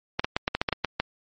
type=clicks; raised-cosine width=0.3 ms; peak=-7 dBFS; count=10; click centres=0.195 / 0.245 / 0.365 / 0.479 / 0.55 / 0.615 / 0.688 / 0.727 / 0.847 / 1 s; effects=MP3 32 kbps